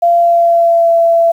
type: tone with pitch glide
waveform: sine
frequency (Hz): 687 to 671.7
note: F5 to E5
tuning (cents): -29 to +32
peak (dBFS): -6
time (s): 0.02-1.32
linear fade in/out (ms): 10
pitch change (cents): -39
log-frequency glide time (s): 0.2-0.92
effects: 7-bit